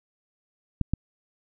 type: clicks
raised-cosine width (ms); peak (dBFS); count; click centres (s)
5; -11; 2; 0.813 / 0.936
effects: none